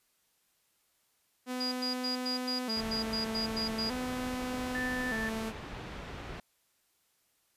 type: tone with vibrato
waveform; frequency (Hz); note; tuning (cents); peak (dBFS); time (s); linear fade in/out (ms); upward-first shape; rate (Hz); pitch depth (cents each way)
sawtooth; 236.5; A#3; +25; -30; 1.46-5.53; 50; square; 0.41; 110
type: tone bursts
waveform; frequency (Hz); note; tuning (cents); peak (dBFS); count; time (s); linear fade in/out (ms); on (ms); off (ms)
sine; 4865; D#8; -40; -32; 11; 1.6-3.9; 10; 120; 98
type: low-pass noise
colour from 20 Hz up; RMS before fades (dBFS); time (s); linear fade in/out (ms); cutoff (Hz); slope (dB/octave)
pink; -43; 2.76-6.4; 2; 3000; 12
type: tone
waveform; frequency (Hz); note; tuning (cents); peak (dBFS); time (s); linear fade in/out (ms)
sine; 1767; A6; +7; -34; 4.75-5.29; 0
effects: white hiss -73 dBFS RMS until 7.56 s + resampled to 32000 Hz